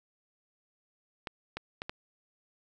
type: clicks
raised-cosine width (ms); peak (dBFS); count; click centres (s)
0.3; -20; 4; 1.272 / 1.57 / 1.819 / 1.895
effects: none